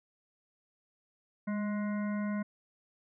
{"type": "harmonic tone with a mistuned harmonic", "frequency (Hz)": 209.7, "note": "G#3", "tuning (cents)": 17, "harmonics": [1, 3, 5, 7, 9, 10], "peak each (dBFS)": [-31, -43, -46, -47, -51, -52], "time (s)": [1.47, 2.43], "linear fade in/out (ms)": 10, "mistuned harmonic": 1, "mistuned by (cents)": -34, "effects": []}